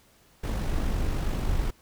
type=noise with amplitude modulation; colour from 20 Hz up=brown; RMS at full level=-25 dBFS; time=0.43-1.71 s; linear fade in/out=10 ms; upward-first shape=sine; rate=49.1 Hz; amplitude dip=35%; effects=pink hiss -60 dBFS RMS until 1.81 s